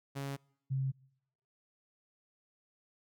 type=tone pair in turn; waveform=sawtooth / sine; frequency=138.59 / 133.66 Hz; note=C#3 / C3; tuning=0 / +37 cents; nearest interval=minor second; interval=63 cents; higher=first; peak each=-33 / -30 dBFS; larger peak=second; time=0.15-0.37 / 0.7-0.92 s; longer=neither; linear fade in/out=20 ms; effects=noise-tail reverb RT60 0.8 s tail -26 dB re dry

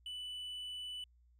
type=tone; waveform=triangle; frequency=2981 Hz; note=F#7; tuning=12 cents sharp; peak=-40 dBFS; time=0.06-1.04 s; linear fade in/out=2 ms; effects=added 60 Hz sine -64 dBFS peak until 1.39 s

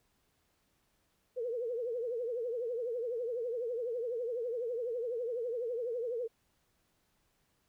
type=tone with vibrato; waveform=sine; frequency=476.1 Hz; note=A#4; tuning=37 cents sharp; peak=-33 dBFS; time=1.36-6.28 s; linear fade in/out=20 ms; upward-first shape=triangle; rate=12 Hz; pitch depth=140 cents each way; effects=pink hiss -75 dBFS RMS until 7.68 s

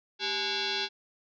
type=tone with frequency modulation; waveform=sine; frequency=392 Hz; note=G4; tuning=in tune; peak=-28 dBFS; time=0.19-0.89 s; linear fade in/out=50 ms; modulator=620 Hz; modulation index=7.2; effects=none

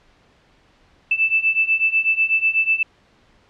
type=beating tone pair; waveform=sine; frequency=2637 / 2645.1 Hz; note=E7 / E7; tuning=0 / +5 cents; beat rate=8.1 Hz; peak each=-19 / -17 dBFS; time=1.11-2.83 s; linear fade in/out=5 ms; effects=pink hiss -56 dBFS RMS until 3.49 s + low-pass 4000 Hz 12 dB/octave

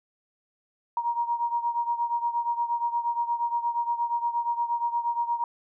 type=beating tone pair; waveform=sine; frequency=942 / 950.5 Hz; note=A#5 / A#5; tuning=+18 / +33 cents; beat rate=8.5 Hz; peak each=-26 / -30 dBFS; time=0.97-5.44 s; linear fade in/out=2 ms; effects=none

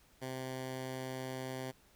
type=tone; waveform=10% pulse; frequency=130.1 Hz; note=C3; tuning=9 cents flat; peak=-31 dBFS; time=0.21-1.72 s; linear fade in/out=20 ms; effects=pink hiss -66 dBFS RMS until 1.95 s

